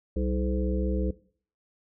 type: harmonic tone with a mistuned harmonic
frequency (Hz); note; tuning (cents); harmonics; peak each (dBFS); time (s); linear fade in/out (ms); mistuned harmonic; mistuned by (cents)
64.1; C2; -35; 1 / 3 / 5 / 7 / 8; -27 / -32 / -34 / -35 / -36; 0.16-1.11; 5; 7; -82
effects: noise-tail reverb RT60 0.5 s tail -19 dB re dry